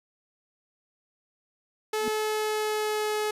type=tone with pitch glide; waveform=sawtooth; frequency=431.4 to 425 Hz; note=A4 to G#4; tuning=-34 to +40 cents; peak=-22 dBFS; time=1.93-3.31 s; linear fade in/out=5 ms; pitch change=-26 cents; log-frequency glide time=2.04-3.16 s
type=tone with exponential growth; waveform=sine; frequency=240 Hz; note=B3; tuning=49 cents flat; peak=-27 dBFS; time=1.97-2.08 s; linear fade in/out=0 ms; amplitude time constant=22 ms
effects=resampled to 32000 Hz